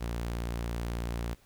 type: tone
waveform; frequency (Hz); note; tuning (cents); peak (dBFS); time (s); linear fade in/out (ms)
sawtooth; 58.27; A#1; 0; -28; 0-1.35; 20
effects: pink hiss -63 dBFS RMS until 1.45 s